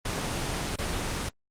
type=noise with dropouts; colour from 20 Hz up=pink; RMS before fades=-30 dBFS; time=0.05-1.29 s; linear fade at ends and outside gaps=5 ms; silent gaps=0.76-0.785 s; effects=low-pass 9000 Hz 12 dB/octave + Opus 24 kbps